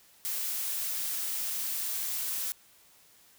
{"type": "noise", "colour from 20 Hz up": "blue", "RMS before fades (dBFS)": -33, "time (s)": [0.25, 2.52], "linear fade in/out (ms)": 0, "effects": ["white hiss -60 dBFS RMS until 3.38 s"]}